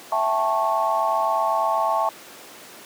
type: chord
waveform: sine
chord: A dominant seventh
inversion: second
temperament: just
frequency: 660 / 792 / 880 / 1100 Hz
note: E5 / G5 / A5 / C#6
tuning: +2 / +18 / 0 / -14 cents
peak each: -24 / -27 / -23 / -24 dBFS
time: 0.12-2.09 s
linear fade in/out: 2 ms
effects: pink hiss -42 dBFS RMS until 2.85 s + high-pass 300 Hz 12 dB/octave